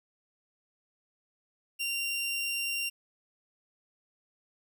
sawtooth tone, 2769 Hz, F7, 15 cents flat, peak -27 dBFS, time 1.79-2.9 s, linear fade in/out 20 ms, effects none

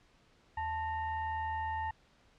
sine tone with frequency modulation, 880 Hz, A5, in tune, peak -33 dBFS, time 0.57-1.91 s, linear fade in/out 5 ms, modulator 961 Hz, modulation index 0.69, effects pink hiss -66 dBFS RMS until 2.38 s + low-pass 5000 Hz 12 dB/octave

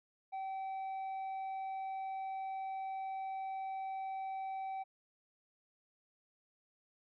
sine tone with tanh clipping, 769 Hz, G5, 33 cents flat, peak -39 dBFS, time 0.32-4.84 s, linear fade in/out 20 ms, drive 4 dB, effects none

